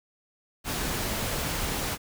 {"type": "noise", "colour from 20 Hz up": "pink", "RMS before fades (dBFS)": -30, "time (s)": [0.64, 1.98], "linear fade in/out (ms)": 50, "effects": []}